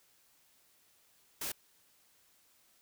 white noise, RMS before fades -38 dBFS, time 1.41-1.52 s, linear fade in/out 5 ms, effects white hiss -68 dBFS RMS until 2.81 s

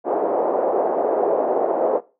pink band-pass noise, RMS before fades -20 dBFS, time 0.04-2.01 s, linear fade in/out 50 ms, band 410 to 730 Hz, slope 24 dB/octave, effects noise-tail reverb RT60 0.3 s tail -19 dB re dry

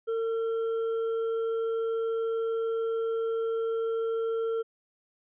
triangle tone with hard clipping, 453.4 Hz, A#4, 48 cents flat, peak -28 dBFS, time 0.07-4.63 s, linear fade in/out 20 ms, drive 8 dB, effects resampled to 8000 Hz

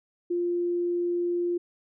sine tone, 349.2 Hz, F4, in tune, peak -24 dBFS, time 0.3-1.58 s, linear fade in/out 10 ms, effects none

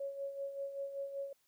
sine tone with tremolo, 554.4 Hz, C#5, in tune, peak -36 dBFS, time 0-1.33 s, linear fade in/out 5 ms, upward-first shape sine, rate 5.2 Hz, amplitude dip 60%, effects white hiss -75 dBFS RMS until 1.47 s

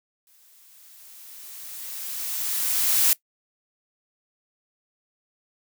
blue noise with exponential growth, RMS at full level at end -18 dBFS, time 0.27-3.13 s, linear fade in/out 1 ms, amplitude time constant 620 ms, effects noise-tail reverb RT60 0.1 s tail -20 dB re dry

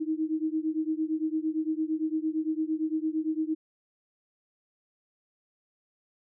sine beating tone pair, 311.1 / 319.9 Hz, D#4 / D#4, 0 / +48 cents, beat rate 8.8 Hz, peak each -29 / -30 dBFS, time 0-3.55 s, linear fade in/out 20 ms, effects none

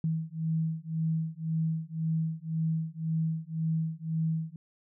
sine beating tone pair, 160 / 161.9 Hz, D#3 / E3, +49 / -31 cents, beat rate 1.9 Hz, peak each -31 dBFS, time 0.04-4.56 s, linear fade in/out 2 ms, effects none

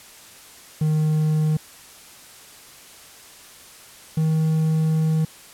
triangle tone pair in turn, 154.7 / 158.22 Hz, D#3 / D#3, -10 / +29 cents, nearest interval unison, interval 39 cents, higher second, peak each -15 dBFS, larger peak neither, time 0.81-1.57 / 4.17-5.25 s, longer second, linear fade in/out 5 ms, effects white hiss -45 dBFS RMS until 5.53 s + low-pass 12000 Hz 12 dB/octave

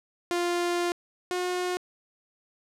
sawtooth tone pair in turn, 349.2 / 360.7 Hz, F4 / F#4, 0 / -44 cents, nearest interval minor second, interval 56 cents, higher second, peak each -21 / -23 dBFS, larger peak first, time 0.31-0.92 / 1.31-1.77 s, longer first, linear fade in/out 0 ms, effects low-pass 10000 Hz 12 dB/octave

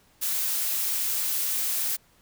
blue noise, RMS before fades -27 dBFS, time 0.21-1.97 s, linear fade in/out 20 ms, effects pink hiss -61 dBFS RMS until 2.21 s

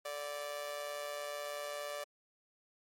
sawtooth tone with amplitude modulation, 584 Hz, D5, 10 cents flat, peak -32 dBFS, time 0.05-2.04 s, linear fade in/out 5 ms, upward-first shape sine, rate 145 Hz, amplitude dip 70%, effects MP3 64 kbps

